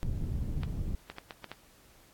pink low-pass noise, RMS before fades -33 dBFS, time 0.03-0.95 s, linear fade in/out 0 ms, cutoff 160 Hz, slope 12 dB/octave
clicks, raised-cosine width 0.3 ms, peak -24 dBFS, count 6, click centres 0.634 / 1.1 / 1.184 / 1.308 / 1.443 / 1.516 s
effects pink hiss -60 dBFS RMS until 2.13 s + AAC 64 kbps

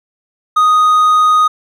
triangle tone, 1244.5 Hz, D#6, in tune, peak -5 dBFS, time 0.56-1.48 s, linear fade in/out 10 ms, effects none

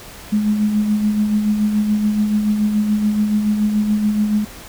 sine tone with tremolo, 210.8 Hz, G#3, 26 cents sharp, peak -12 dBFS, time 0.32-4.45 s, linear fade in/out 10 ms, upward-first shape sine, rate 7 Hz, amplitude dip 45%, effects pink hiss -37 dBFS RMS until 4.68 s

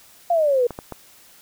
sine exponential sweep, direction down, 708 to 471.5 Hz, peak -15 dBFS, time 0.3-0.67 s, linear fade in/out 5 ms
clicks, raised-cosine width 1 ms, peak -17 dBFS, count 3, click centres 0.707 / 0.789 / 0.923 s
effects white hiss -50 dBFS RMS until 1.41 s

